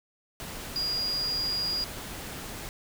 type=tone in noise; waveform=sine; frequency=4851 Hz; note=D#8; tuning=45 cents flat; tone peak=-27 dBFS; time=0.76-1.84 s; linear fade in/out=0 ms; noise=pink; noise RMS=-39 dBFS; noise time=0.4-2.69 s; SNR=+9 dB; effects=none